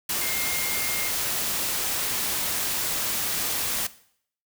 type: tone in noise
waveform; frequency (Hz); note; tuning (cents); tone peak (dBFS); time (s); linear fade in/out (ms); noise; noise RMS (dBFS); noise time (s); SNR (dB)
sine; 2125; C7; +26; -33; 0.21-1.09; 5; white; -27; 0.09-3.87; -9
effects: noise-tail reverb RT60 0.6 s tail -17 dB re dry